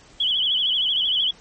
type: tone with vibrato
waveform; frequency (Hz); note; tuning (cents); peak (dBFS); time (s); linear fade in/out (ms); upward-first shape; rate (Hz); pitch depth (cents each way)
sine; 3170; G7; +19; -18; 0.2-1.31; 5; sine; 13; 120
effects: pink hiss -50 dBFS RMS until 1.4 s + MP3 32 kbps